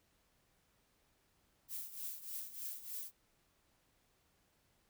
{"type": "noise with tremolo", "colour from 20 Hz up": "violet", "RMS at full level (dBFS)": -42, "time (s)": [1.68, 3.12], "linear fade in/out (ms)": 50, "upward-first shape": "triangle", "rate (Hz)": 3.3, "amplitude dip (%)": 80, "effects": ["pink hiss -75 dBFS RMS until 4.89 s"]}